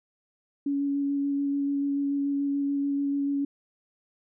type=tone with vibrato; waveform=sine; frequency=281.3 Hz; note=C#4; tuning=26 cents sharp; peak=-24 dBFS; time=0.66-3.45 s; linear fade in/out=5 ms; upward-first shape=square; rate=6.9 Hz; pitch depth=8 cents each way; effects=none